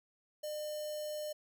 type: tone with notch filter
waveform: square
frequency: 604 Hz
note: D5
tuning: 48 cents sharp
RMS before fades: -40 dBFS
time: 0.43-1.33 s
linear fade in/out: 10 ms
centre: 1600 Hz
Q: 0.55
effects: none